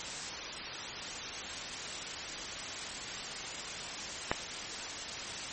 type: click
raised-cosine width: 0.5 ms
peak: -12 dBFS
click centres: 4.315 s
effects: white hiss -39 dBFS RMS until 5.52 s + MP3 32 kbps